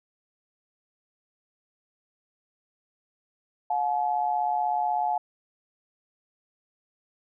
sine tone pair together, 719.8 / 856 Hz, F#5 / A5, -48 / -48 cents, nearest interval minor third, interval 300 cents, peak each -26 dBFS, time 3.7-5.18 s, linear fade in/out 5 ms, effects none

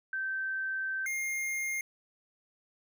sine / square tone pair in turn, 1552 / 2124 Hz, G6 / C7, -18 / +25 cents, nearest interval perfect fourth, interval 543 cents, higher second, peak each -31 / -32 dBFS, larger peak first, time 0.13-1.06 / 1.06-1.81 s, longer first, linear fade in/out 2 ms, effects none

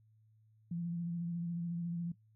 sine tone with vibrato, 170.9 Hz, F3, 37 cents flat, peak -35 dBFS, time 0.71-2.12 s, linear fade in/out 5 ms, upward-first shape square, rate 14 Hz, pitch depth 23 cents each way, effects noise-tail reverb RT60 0.1 s tail -17 dB re dry + added 109 Hz sine -64 dBFS peak until 2.35 s

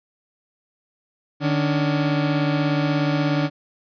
30% pulse tone pair together, 150.6 / 284.5 Hz, D3 / C#4, +44 / +45 cents, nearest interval major seventh, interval 1101 cents, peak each -18 / -20 dBFS, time 1.4-3.5 s, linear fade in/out 50 ms, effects resampled to 11025 Hz

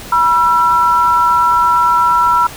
sine tone pair together, 972 / 1345.7 Hz, B5 / E6, -28 / +35 cents, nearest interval tritone, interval 563 cents, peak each -11 dBFS, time 0.12-2.47 s, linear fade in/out 5 ms, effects pink hiss -31 dBFS RMS until 2.56 s

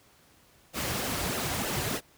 pink noise with flanger, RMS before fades -31 dBFS, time 0.73-2.01 s, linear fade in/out 50 ms, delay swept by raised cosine 0.84 to 4.74 ms, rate 3.2 Hz, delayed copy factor -0.6, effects pink hiss -60 dBFS RMS until 2.17 s + high-pass 60 Hz 12 dB/octave

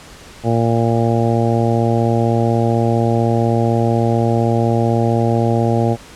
harmonic tone, 115.8 Hz, A#2, 11 cents flat, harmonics 1 / 2 / 3 / 4 / 5 / 6 / 7, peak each -16 / -19 / -21 / -22 / -23 / -24 / -24 dBFS, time 0.43-5.97 s, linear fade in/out 50 ms, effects pink hiss -39 dBFS RMS until 6.15 s + low-pass 9000 Hz 12 dB/octave

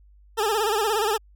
20% pulse tone with vibrato, 427.6 Hz, A4, 49 cents flat, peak -16 dBFS, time 0.37-1.18 s, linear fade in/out 20 ms, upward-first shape sine, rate 17 Hz, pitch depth 110 cents each way, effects added 50 Hz sine -50 dBFS peak until 1.35 s

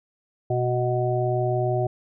harmonic tone with a mistuned harmonic, 123.47 Hz, B2, in tune, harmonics 1 / 3 / 5 / 6, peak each -24 / -26 / -27 / -29 dBFS, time 0.5-1.87 s, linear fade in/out 5 ms, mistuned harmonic 5, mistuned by +18 cents, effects none

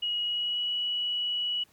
sine tone with pitch glide, 2900 to 2935 Hz, F#7 to F#7, -35 to -15 cents, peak -27 dBFS, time 0.02-1.64 s, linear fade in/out 10 ms, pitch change +20 cents, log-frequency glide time 0.22-0.74 s, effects pink hiss -63 dBFS RMS until 1.72 s + high-pass 60 Hz 12 dB/octave

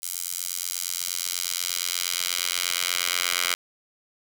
10% pulse tone with high-pass filter sweep, 88.4 Hz, F2, 22 cents sharp, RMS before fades -28 dBFS, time 0.02-3.55 s, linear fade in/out 10 ms, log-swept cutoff 8100 to 2100 Hz, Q 0.84, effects none

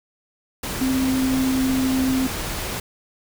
sine tone in noise, 261.6 Hz, C4, in tune, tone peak -18 dBFS, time 0.81-2.27 s, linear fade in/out 5 ms, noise pink, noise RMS -28 dBFS, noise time 0.63-2.8 s, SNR +7 dB, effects none

